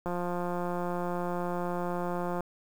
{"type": "click train", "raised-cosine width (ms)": 1, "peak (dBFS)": -20, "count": 414, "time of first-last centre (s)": [0.06, 2.407], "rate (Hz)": 176, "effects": ["8-bit"]}